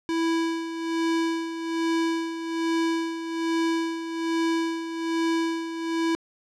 square tone with tremolo, 329.6 Hz, E4, in tune, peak -22 dBFS, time 0.09-6.15 s, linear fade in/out 0 ms, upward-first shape sine, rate 1.2 Hz, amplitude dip 65%, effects low-pass 6000 Hz 12 dB/octave

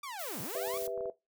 sawtooth linear two-way sweep, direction down then up, 1196 to 116.7 to 1196 Hz, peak -36 dBFS, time 0.03-0.78 s, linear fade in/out 5 ms, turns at 0.41 s
blue noise, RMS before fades -42 dBFS, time 0.19-0.87 s, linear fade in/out 2 ms
sine chord, E minor, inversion first, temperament just, 395.6 / 494.4 / 659.3 Hz, G4 / B4 / E5, +16 / +2 / 0 cents, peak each -40 / -37 / -36 dBFS, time 0.55-1.1 s, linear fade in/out 2 ms
clicks, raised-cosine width 1 ms, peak -37 dBFS, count 8, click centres 0.676 / 0.74 / 0.77 / 0.823 / 0.878 / 0.977 / 1.008 / 1.057 s
effects noise-tail reverb RT60 0.2 s tail -18 dB re dry

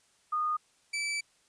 sine / sawtooth tone pair in turn, 1229 / 2314 Hz, D#6 / D7, -22 / -26 cents, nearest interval major seventh, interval 1096 cents, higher second, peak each -27 dBFS, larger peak neither, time 0.32-0.57 / 0.93-1.21 s, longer second, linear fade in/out 10 ms, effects white hiss -67 dBFS RMS until 1.48 s + resampled to 22050 Hz

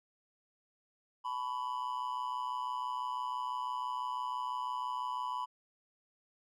triangle tone with amplitude modulation, 996 Hz, B5, 14 cents sharp, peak -29 dBFS, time 1.24-5.46 s, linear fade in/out 20 ms, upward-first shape sine, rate 126 Hz, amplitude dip 80%, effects none

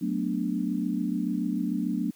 sine chord, B minor seventh, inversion second, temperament equal, 185 / 220 / 246.9 / 293.7 Hz, F#3 / A3 / B3 / D4, 0 / 0 / 0 / 0 cents, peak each -31 dBFS, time 0.01-2.11 s, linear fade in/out 10 ms, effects white hiss -59 dBFS RMS until 2.15 s

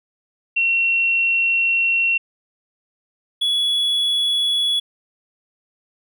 sine / triangle tone pair in turn, 2726 / 3386 Hz, F7 / G#7, -43 / +33 cents, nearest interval major third, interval 376 cents, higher second, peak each -15 dBFS, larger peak neither, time 0.56-2.18 / 3.41-4.8 s, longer first, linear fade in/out 10 ms, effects none

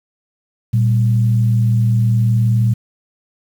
sine tone pair together, 116.54 / 196 Hz, A#2 / G3, 0 / 0 cents, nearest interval major sixth, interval 900 cents, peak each -11 / -22 dBFS, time 0.73-2.74 s, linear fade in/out 10 ms, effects 7-bit

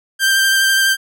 sawtooth tone with vibrato, 1575 Hz, G6, 8 cents sharp, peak -8 dBFS, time 0.19-0.97 s, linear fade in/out 50 ms, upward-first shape triangle, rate 12 Hz, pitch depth 18 cents each way, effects none

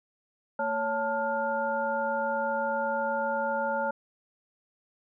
sine tone cluster, 226.5 / 559 / 884 / 1411 Hz, A#3 / C#5 / A5 / F6, -50 / +14 / +8 / +17 cents, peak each -38 / -30 / -30 / -33 dBFS, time 0.59-3.91 s, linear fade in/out 5 ms, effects none

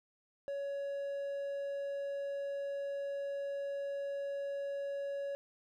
triangle tone, 560 Hz, C#5, 18 cents sharp, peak -34 dBFS, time 0.48-5.35 s, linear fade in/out 0 ms, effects none

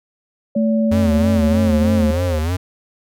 sine tone with pitch glide, 571 to 532.8 Hz, D5 to C5, -49 to +31 cents, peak -21 dBFS, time 0.55-2.39 s, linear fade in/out 5 ms, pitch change -120 cents, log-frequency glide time 1.38-1.8 s
sine tone, 220 Hz, A3, in tune, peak -14 dBFS, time 0.56-2.11 s, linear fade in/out 5 ms
square tone with vibrato, 84.1 Hz, E2, 35 cents sharp, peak -18 dBFS, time 0.91-2.57 s, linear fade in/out 10 ms, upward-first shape sine, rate 3.2 Hz, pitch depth 150 cents each way
effects none

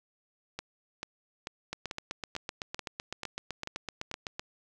two click trains, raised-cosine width 0.2 ms, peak -19 / -18 dBFS, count 9 / 22, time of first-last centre 0.59-4.114 / 1.73-4.395 s, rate 2.27 / 7.88 Hz, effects none

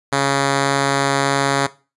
5% pulse tone, 138.59 Hz, C#3, in tune, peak -4 dBFS, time 0.12-1.67 s, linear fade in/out 10 ms, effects noise-tail reverb RT60 0.3 s tail -17 dB re dry + resampled to 24000 Hz

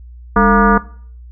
sine tone with frequency modulation, 698.5 Hz, F5, in tune, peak -7 dBFS, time 0.36-0.78 s, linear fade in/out 5 ms, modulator 248 Hz, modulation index 2.9, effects noise-tail reverb RT60 0.5 s tail -19 dB re dry + added 60 Hz sine -33 dBFS peak until 1.31 s

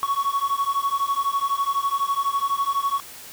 triangle beating tone pair, 1108.7 / 1120.7 Hz, C#6 / C#6, 0 / +19 cents, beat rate 12 Hz, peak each -22 dBFS, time 0.03-3 s, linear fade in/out 0 ms, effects white hiss -41 dBFS RMS until 3.32 s

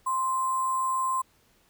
sine tone with sample-and-hold, 1046.5 Hz, C6, in tune, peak -24 dBFS, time 0.06-1.22 s, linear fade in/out 10 ms, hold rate 8820 Hz, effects pink hiss -64 dBFS RMS until 1.69 s

